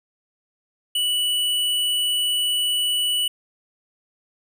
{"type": "tone", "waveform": "square", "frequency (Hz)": 2955, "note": "F#7", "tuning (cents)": -3, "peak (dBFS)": -20, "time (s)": [0.95, 3.28], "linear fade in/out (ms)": 5, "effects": []}